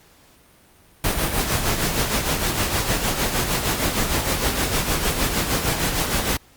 pink noise with tremolo, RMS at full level -20 dBFS, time 1.04-6.37 s, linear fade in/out 2 ms, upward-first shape sine, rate 6.5 Hz, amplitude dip 50%, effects pink hiss -53 dBFS RMS until 6.56 s + Opus 48 kbps

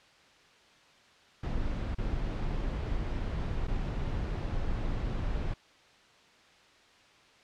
brown noise with dropouts, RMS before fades -32 dBFS, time 1.43-5.54 s, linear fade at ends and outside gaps 5 ms, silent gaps 1.947-1.983 / 3.671-3.681 s, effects white hiss -59 dBFS RMS until 7.43 s + low-pass 4000 Hz 12 dB/octave

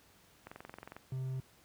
click train, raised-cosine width 0.5 ms, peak -31 dBFS, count 12, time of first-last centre 0.47-0.965 s, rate 22.2 Hz
triangle tone, 130.81 Hz, C3, in tune, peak -33 dBFS, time 1.12-1.4 s, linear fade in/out 2 ms
effects pink hiss -64 dBFS RMS until 1.64 s + high-pass 60 Hz 12 dB/octave

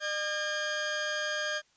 sawtooth tone pair together, 605.1 / 1618 Hz, D#5 / G#6, -48 / -46 cents, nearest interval octave + perfect fourth, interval 1702 cents, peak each -31 / -28 dBFS, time 0-1.62 s, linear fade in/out 50 ms, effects white hiss -67 dBFS RMS until 1.76 s + resampled to 16000 Hz

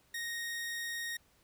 sawtooth tone, 1864.7 Hz, A#6, in tune, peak -33 dBFS, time 0.14-1.17 s, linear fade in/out 5 ms, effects pink hiss -68 dBFS RMS until 1.43 s

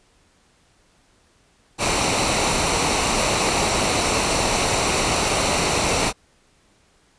pink noise with comb filter, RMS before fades -20 dBFS, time 1.78-6.13 s, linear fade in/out 50 ms, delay 0.6 ms, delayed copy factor -0.5, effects pink hiss -59 dBFS RMS until 7.18 s + resampled to 22050 Hz

